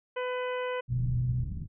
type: harmonic tone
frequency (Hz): 501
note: B4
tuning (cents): +25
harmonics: 1 / 2 / 3 / 4 / 5 / 6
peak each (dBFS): -31 / -37 / -41 / -43 / -45 / -47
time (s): 0.16-0.81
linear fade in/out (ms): 10
type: low-pass noise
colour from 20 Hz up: pink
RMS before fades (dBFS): -35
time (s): 0.88-1.68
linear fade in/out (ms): 50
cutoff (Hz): 180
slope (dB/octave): 24
type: tone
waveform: sine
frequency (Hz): 123.47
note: B2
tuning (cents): 0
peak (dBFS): -26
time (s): 0.88-1.44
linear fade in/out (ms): 50
effects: none